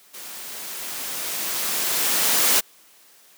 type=noise with level ramp; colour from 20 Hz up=white; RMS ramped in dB=-38 to -17 dBFS; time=0.13-2.61 s; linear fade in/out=20 ms; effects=white hiss -53 dBFS RMS until 3.37 s + high-pass 200 Hz 12 dB/octave